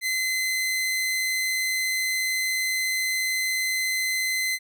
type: tone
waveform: sawtooth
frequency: 2049 Hz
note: C7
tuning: 37 cents flat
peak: -20 dBFS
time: 0.01-4.59 s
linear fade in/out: 50 ms
effects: none